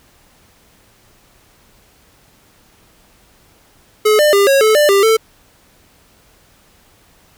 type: tone with pitch steps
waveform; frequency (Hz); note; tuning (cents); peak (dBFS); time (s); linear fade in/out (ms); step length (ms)
square; 427.1 / 599 / 400.5 / 548 / 434.5 / 593 / 396.6 / 444.4; G#4 / D5 / G4 / C#5 / A4 / D5 / G4 / A4; +48 / +34 / +37 / -20 / -22 / +17 / +20 / +17; -9; 4.05-5.17; 10; 140
effects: pink hiss -51 dBFS RMS until 7.37 s